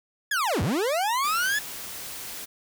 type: linear two-way sweep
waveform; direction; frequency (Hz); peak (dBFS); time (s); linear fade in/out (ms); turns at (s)
40% pulse; down then up; 1742 to 73.4 to 1742; -22; 0.31-1.59; 5; 0.62
type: noise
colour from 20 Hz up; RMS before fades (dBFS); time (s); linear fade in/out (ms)
white; -37; 1.23-2.46; 20
effects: none